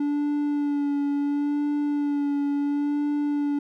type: tone with vibrato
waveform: triangle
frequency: 288.7 Hz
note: D4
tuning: 30 cents flat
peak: -20 dBFS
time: 0-3.59 s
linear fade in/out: 5 ms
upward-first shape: sine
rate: 0.72 Hz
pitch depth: 22 cents each way
effects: none